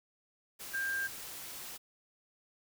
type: tone in noise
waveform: sine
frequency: 1594 Hz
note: G6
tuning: 28 cents sharp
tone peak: -32 dBFS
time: 0.73-1.08 s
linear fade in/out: 20 ms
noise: white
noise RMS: -45 dBFS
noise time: 0.59-1.78 s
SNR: +10 dB
effects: none